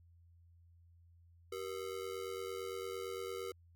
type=ring-modulated tone; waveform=square; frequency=430 Hz; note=A4; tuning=40 cents flat; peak=-38 dBFS; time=1.52-3.52 s; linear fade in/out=5 ms; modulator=44.4 Hz; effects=added 85 Hz sine -61 dBFS peak until 3.75 s